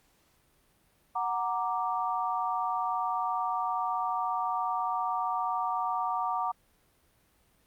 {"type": "chord", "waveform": "sine", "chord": "Gb augmented", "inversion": "none", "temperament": "equal", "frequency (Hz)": [740, 932.3, 1174.7], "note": ["Gb5", "Bb5", "D6"], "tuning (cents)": [0, 0, 0], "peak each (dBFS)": -32, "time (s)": [1.15, 6.52], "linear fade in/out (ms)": 10, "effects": ["pink hiss -67 dBFS RMS until 7.66 s", "Opus 48 kbps"]}